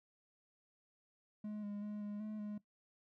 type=tone with pitch steps; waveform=triangle; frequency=210.9 / 204.9 / 209.1 / 206.7 / 214 / 208.7 Hz; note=G#3 / G#3 / G#3 / G#3 / A3 / G#3; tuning=+27 / -23 / +12 / -8 / -48 / +9 cents; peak=-39 dBFS; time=1.44-2.58 s; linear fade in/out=5 ms; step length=190 ms; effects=noise-tail reverb RT60 0.1 s tail -17 dB re dry